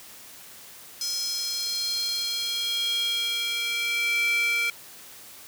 square tone with high-pass filter sweep, 466.2 Hz, A#4, in tune, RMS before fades -27 dBFS, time 1.01-4.7 s, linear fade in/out 2 ms, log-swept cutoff 5300 to 2100 Hz, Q 5.4, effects white hiss -46 dBFS RMS until 5.47 s + high-pass 60 Hz 12 dB/octave

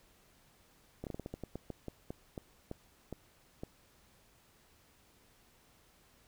slowing click train, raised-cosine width 2 ms, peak -27 dBFS, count 16, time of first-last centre 1.04-3.635 s, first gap 28 ms, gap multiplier 1.23, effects pink hiss -66 dBFS RMS until 6.27 s

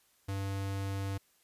square tone, 98 Hz, G2, in tune, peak -34 dBFS, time 0.28-1.18 s, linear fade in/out 10 ms, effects white hiss -69 dBFS RMS until 1.43 s + resampled to 32000 Hz

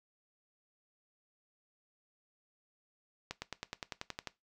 accelerating click train, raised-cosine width 0.2 ms, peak -21 dBFS, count 11, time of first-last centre 3.31-4.273 s, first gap 110 ms, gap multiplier 0.97, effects noise-tail reverb RT60 0.2 s tail -18 dB re dry

